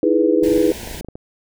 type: chord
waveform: sine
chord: E major seventh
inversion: third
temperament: equal with one note detuned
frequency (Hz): 311.1 / 333.7 / 415.3 / 493.9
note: D#4 / E4 / G#4 / B4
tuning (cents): 0 / +21 / 0 / 0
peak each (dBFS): -18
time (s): 0.03-0.72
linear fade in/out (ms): 2
type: clicks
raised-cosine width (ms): 2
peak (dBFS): -19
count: 12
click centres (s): 0.428 / 0.465 / 0.577 / 0.701 / 0.832 / 0.875 / 0.913 / 0.946 / 1.01 / 1.047 / 1.086 / 1.155
type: band-stop noise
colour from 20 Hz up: pink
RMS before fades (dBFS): -32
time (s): 0.43-1.01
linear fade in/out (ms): 5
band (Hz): 990 to 1500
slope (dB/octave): 96
effects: none